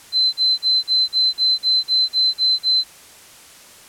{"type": "tone bursts", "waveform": "sine", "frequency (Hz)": 4065, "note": "B7", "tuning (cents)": 49, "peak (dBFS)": -13, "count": 11, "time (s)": [0.12, 2.84], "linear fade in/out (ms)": 50, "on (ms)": 210, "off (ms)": 41, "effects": ["white hiss -44 dBFS RMS until 3.88 s", "low-pass 11000 Hz 12 dB/octave"]}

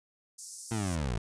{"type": "high-pass noise", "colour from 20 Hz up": "white", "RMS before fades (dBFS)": -40, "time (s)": [0.38, 0.96], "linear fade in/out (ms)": 10, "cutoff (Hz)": 5200, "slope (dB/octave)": 48}
{"type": "linear sweep", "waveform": "20% pulse", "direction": "down", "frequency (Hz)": [116.54, 51], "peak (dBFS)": -25, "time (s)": [0.71, 1.18], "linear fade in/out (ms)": 5}
{"effects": ["resampled to 22050 Hz"]}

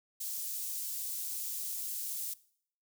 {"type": "high-pass noise", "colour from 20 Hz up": "white", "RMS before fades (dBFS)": -38, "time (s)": [0.2, 2.34], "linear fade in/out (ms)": 10, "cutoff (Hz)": 6700, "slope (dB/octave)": 12, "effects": ["noise-tail reverb RT60 0.6 s tail -20 dB re dry"]}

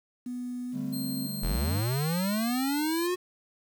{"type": "tone with pitch glide", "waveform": "sine", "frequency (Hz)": [246.9, 258.9], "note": ["B3", "C4"], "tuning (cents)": [0, -18], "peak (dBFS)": -32, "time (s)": [0.26, 1.27], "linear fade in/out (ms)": 5, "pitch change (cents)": 82, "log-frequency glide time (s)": [0.65, 0.99]}
{"type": "chord", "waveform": "triangle", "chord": "D suspended fourth", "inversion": "none", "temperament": "equal", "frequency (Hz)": [146.83, 196, 220], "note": ["D3", "G3", "A3"], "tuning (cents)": [0, 0, 0], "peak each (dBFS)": [-36, -35, -37], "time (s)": [0.72, 1.83], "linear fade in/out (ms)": 50}
{"type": "tone", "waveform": "10% pulse", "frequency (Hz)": 4186, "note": "C8", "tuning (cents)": 0, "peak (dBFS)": -30, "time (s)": [0.92, 3.08], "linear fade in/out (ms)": 20}
{"type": "linear sweep", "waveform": "square", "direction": "up", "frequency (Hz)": [32.7, 367.8], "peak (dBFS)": -27, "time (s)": [1.42, 3.16], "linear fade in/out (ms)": 20}
{"effects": ["9-bit"]}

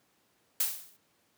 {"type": "noise with exponential decay", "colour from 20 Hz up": "blue", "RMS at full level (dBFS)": -25, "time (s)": [0.6, 0.97], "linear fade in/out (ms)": 5, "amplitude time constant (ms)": 80, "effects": ["pink hiss -70 dBFS RMS until 1.37 s", "high-pass 150 Hz 12 dB/octave"]}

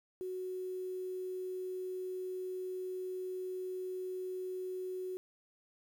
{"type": "tone with quantisation", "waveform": "sine", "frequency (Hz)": 370, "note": "F#4", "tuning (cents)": 0, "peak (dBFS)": -37, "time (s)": [0.21, 5.17], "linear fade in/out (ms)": 0, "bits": 10, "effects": []}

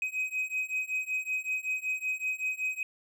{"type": "beating tone pair", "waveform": "triangle", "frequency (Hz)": [2520, 2525.3], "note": ["D#7", "D#7"], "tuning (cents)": [21, 25], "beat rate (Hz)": 5.3, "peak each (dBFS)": [-32, -31], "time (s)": [0.02, 2.83], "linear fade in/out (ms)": 2, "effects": []}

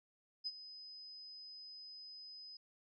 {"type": "tone with ADSR envelope", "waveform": "sine", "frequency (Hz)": 5030, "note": "D#8", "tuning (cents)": 18, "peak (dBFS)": -36, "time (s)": [0.44, 2.57], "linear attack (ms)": 27, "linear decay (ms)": 41, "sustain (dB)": -14, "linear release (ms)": 4, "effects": []}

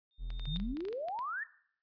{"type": "tone with exponential growth", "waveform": "sine", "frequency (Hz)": 3648, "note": "A#7", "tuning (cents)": -38, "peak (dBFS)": -36, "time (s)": [0.11, 0.57], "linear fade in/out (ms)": 0, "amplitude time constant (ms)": 100}
{"type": "tone", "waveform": "triangle", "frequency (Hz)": 41.89, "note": "E1", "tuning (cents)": 29, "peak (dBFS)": -34, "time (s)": [0.18, 0.76], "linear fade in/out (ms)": 50}
{"type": "clicks", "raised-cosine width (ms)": 0.2, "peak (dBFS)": -31, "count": 12, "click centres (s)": [0.304, 0.396, 0.455, 0.561, 0.6, 0.77, 0.806, 0.852, 0.885, 0.928, 1.085, 1.19]}
{"type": "exponential sweep", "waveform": "sine", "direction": "up", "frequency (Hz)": [135.3, 1873], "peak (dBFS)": -35, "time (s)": [0.47, 1.44], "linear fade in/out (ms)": 10}
{"effects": ["noise-tail reverb RT60 0.6 s tail -17 dB re dry", "resampled to 11025 Hz"]}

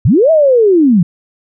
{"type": "linear two-way sweep", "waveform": "sine", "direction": "up then down", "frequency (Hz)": [82.7, 659.3, 158.3], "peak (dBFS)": -5, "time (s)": [0.05, 1.03], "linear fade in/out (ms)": 5, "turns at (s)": 0.31, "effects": []}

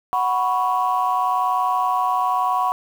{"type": "chord", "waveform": "sine", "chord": "F# suspended fourth", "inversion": "none", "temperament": "equal", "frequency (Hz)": [740, 987.8, 1108.7], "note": ["F#5", "B5", "C#6"], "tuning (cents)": [0, 0, 0], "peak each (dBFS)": -21, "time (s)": [0.13, 2.72], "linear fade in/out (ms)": 0, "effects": ["tanh soft clip ceiling -10 dBFS", "7-bit"]}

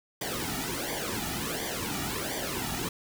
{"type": "noise with flanger", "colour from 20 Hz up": "pink", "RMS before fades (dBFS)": -33, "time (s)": [0.21, 2.89], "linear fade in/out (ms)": 5, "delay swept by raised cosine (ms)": [0.74, 1.94], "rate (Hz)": 1.4, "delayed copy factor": -0.8, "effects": []}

